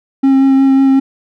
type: tone with vibrato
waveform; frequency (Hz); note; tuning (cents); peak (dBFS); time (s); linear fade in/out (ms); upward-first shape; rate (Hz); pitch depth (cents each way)
triangle; 269.3; C#4; -50; -4; 0.23-1; 10; sine; 5.5; 12
effects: none